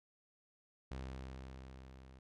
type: tone with level ramp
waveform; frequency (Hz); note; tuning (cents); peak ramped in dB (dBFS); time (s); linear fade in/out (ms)
sawtooth; 65.41; C2; 0; -38 to -52; 0.91-2.19; 5
effects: low-pass 6000 Hz 12 dB/octave